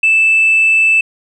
sine tone, 2637 Hz, E7, in tune, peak -6 dBFS, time 0.03-1.01 s, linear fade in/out 5 ms, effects tanh soft clip ceiling -4 dBFS

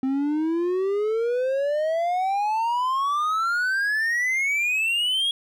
triangle exponential sweep, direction up, 260.2 to 3322 Hz, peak -19 dBFS, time 0.03-5.31 s, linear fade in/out 2 ms, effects none

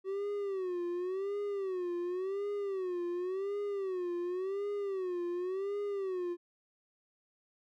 triangle tone with vibrato, 377.8 Hz, F#4, 36 cents sharp, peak -31 dBFS, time 0.04-6.37 s, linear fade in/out 50 ms, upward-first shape sine, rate 0.91 Hz, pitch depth 140 cents each way, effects none

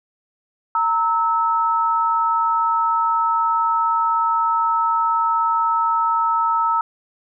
sine tone pair together, 921 / 1301.6 Hz, A#5 / E6, -21 / -22 cents, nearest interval tritone, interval 599 cents, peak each -19 / -18 dBFS, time 0.75-6.81 s, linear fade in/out 2 ms, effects none

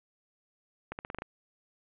accelerating click train, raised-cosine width 0.5 ms, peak -22 dBFS, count 7, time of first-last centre 0.92-1.221 s, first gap 69 ms, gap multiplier 0.87, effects resampled to 8000 Hz + 10-bit

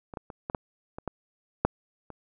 clicks, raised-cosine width 1 ms, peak -26 / -20 / -26 / -18 / -14 / -23 / -17 / -6 / -27 dBFS, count 9, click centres 0.138 / 0.172 / 0.302 / 0.499 / 0.548 / 0.985 / 1.077 / 1.65 / 2.103 s, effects none

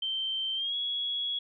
sine tone with pitch glide, 3121 to 3345 Hz, G7 to G#7, -8 to +12 cents, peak -29 dBFS, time 0.02-1.39 s, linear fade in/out 5 ms, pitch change +120 cents, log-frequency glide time 0.55-0.75 s, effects none

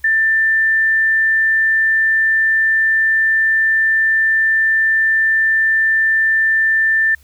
sine tone, 1780 Hz, A6, 20 cents sharp, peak -11 dBFS, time 0.04-7.15 s, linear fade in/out 5 ms, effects added 70 Hz sine -46 dBFS peak until 7.23 s + white hiss -54 dBFS RMS until 7.23 s

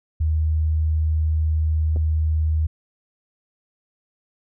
sine tone, 78.3 Hz, D#2, 11 cents sharp, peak -17 dBFS, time 0.2-2.67 s, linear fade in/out 10 ms
clicks, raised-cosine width 2 ms, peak -21 / -25 dBFS, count 2, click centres 1.961 / 1.969 s
effects none

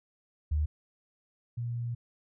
sine tone pair in turn, 75.5 / 118.88 Hz, D2 / A#2, +48 / +34 cents, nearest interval minor sixth, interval 786 cents, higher second, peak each -25 / -31 dBFS, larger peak first, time 0.51-0.66 / 1.57-1.95 s, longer second, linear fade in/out 10 ms, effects none

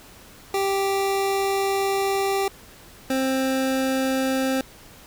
25% pulse tone pair in turn, 392 / 264.1 Hz, G4 / C4, 0 / +16 cents, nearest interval perfect fifth, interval 684 cents, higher first, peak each -17 dBFS, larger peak neither, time 0.54-2.48 / 3.1-4.61 s, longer first, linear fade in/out 2 ms, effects pink hiss -47 dBFS RMS until 5.06 s

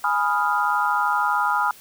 sine chord, F half-diminished seventh, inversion first, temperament equal, 830.6 / 987.8 / 1244.5 / 1396.9 Hz, Ab5 / Cb6 / Eb6 / F6, 0 / 0 / 0 / 0 cents, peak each -24 dBFS, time 0.04-1.71 s, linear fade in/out 2 ms, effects white hiss -47 dBFS RMS until 1.8 s

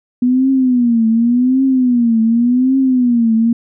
sine tone with vibrato, 244.4 Hz, B3, 18 cents flat, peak -9 dBFS, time 0.22-3.53 s, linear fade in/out 5 ms, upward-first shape triangle, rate 0.88 Hz, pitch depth 170 cents each way, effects none

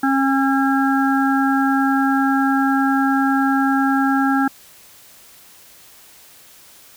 harmonic tone, 271 Hz, C#4, 39 cents flat, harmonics 1 / 3 / 5 / 6, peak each -16 / -21 / -23 / -24 dBFS, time 0.03-4.48 s, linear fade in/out 5 ms, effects white hiss -46 dBFS RMS until 6.96 s

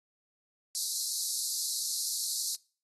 pink high-pass noise, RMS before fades -33 dBFS, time 0.75-2.55 s, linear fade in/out 0 ms, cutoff 4000 Hz, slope 96 dB/octave, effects noise-tail reverb RT60 0.4 s tail -23 dB re dry + AAC 32 kbps

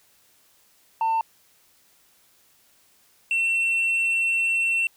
sine tone pair in turn, 899 / 2703 Hz, A5 / E7, +37 / +43 cents, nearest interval octave + perfect fifth, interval 1906 cents, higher second, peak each -17 dBFS, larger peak neither, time 1.01-1.21 / 3.31-4.87 s, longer second, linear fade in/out 2 ms, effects tanh soft clip ceiling -19 dBFS + white hiss -60 dBFS RMS until 4.96 s

